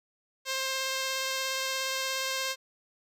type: tone with vibrato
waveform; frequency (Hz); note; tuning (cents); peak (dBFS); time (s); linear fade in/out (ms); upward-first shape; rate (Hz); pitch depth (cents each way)
5% pulse; 529; C5; +19; -18; 0.45-2.56; 50; sine; 17; 9
effects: resampled to 32000 Hz